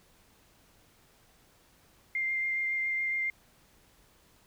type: tone with vibrato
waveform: sine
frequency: 2103 Hz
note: C7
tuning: 8 cents sharp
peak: -28 dBFS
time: 2.15-3.3 s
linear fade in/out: 2 ms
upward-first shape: sine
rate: 7.2 Hz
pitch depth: 11 cents each way
effects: pink hiss -63 dBFS RMS until 4.46 s